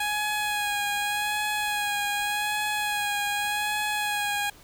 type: tone with vibrato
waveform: 15% pulse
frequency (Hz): 830.6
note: G#5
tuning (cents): 0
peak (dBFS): -19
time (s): 0-4.5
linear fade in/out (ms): 5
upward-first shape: sine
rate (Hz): 0.85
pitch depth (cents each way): 25
effects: pink hiss -52 dBFS RMS until 4.63 s